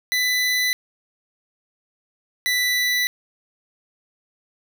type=tone pair in turn; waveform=25% pulse; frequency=1996 / 1979.9 Hz; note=B6 / B6; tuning=+18 / +4 cents; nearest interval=unison; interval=14 cents; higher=first; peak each=-15 dBFS; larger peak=neither; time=0.12-0.73 / 2.46-3.07 s; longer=neither; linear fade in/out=0 ms; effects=none